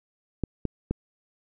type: clicks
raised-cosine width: 3 ms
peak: -13 dBFS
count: 3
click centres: 0.437 / 0.653 / 0.91 s
effects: none